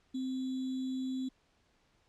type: tone with sample-and-hold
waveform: sine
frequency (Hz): 259.9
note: C4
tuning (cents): -11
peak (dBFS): -33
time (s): 0.14-1.29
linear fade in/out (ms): 10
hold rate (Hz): 3675
effects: pink hiss -71 dBFS RMS until 2.08 s + low-pass 6000 Hz 12 dB/octave